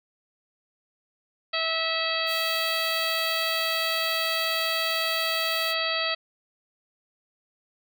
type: harmonic tone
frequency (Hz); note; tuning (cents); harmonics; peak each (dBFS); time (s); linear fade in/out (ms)
651; E5; -22; 1 / 2 / 3 / 4 / 5 / 6 / 7; -32 / -32 / -32 / -32 / -32 / -32 / -32; 1.53-6.15; 10
type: noise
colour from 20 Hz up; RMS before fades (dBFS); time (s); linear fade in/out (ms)
blue; -38; 2.26-5.75; 50
effects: none